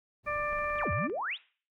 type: noise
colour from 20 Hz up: brown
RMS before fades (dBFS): -48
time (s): 0.23-0.88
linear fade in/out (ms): 50
type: harmonic tone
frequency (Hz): 592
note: D5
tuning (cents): +14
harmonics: 1 / 2 / 3 / 4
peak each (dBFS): -35 / -33 / -38 / -37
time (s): 0.26-1.08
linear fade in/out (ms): 20
type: click train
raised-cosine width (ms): 0.5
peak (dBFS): -33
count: 11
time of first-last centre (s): 0.53-1.098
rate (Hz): 17.6
type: exponential two-way sweep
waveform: sine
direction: down then up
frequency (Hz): 3985 to 77.8 to 3985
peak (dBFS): -31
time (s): 0.78-1.38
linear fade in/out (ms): 50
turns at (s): 0.92
effects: noise-tail reverb RT60 0.4 s tail -19 dB re dry